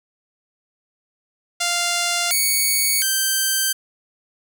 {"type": "tone with pitch steps", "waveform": "5% pulse", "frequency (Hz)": [697, 2232, 1560], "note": ["F5", "C#7", "G6"], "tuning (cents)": [-4, 11, -9], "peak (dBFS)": -7, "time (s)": [1.6, 3.73], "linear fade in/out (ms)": 10, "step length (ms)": 710, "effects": []}